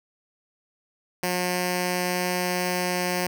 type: tone with notch filter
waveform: 5% pulse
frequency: 179.9 Hz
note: F#3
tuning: 48 cents flat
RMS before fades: -26 dBFS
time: 1.23-3.27 s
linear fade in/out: 2 ms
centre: 1300 Hz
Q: 1.4
effects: none